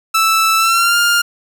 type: tone with pitch glide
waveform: sawtooth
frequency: 1318.5 to 1405 Hz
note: E6 to F6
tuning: 0 to +10 cents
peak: -7 dBFS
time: 0.14-1.22 s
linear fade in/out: 10 ms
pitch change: +110 cents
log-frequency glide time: 0.57-0.97 s
effects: 8-bit